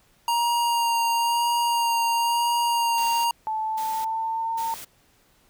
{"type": "tone with vibrato", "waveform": "square", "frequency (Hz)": 938, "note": "A#5", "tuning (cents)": 11, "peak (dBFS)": -21, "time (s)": [0.28, 3.31], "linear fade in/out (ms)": 2, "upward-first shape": "sine", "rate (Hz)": 1, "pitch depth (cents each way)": 14}
{"type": "noise bursts", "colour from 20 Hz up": "white", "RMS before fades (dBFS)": -39, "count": 3, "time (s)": [2.97, 4.85], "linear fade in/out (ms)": 10, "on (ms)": 280, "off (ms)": 520}
{"type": "tone with pitch glide", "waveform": "sine", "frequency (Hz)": [873, 909.5], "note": ["A5", "A#5"], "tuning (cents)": [-14, -43], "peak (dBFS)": -24, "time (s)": [3.47, 4.74], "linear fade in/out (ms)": 0, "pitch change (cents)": 71, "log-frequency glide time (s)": [3.63, 4.57]}
{"effects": ["pink hiss -61 dBFS RMS until 5.49 s"]}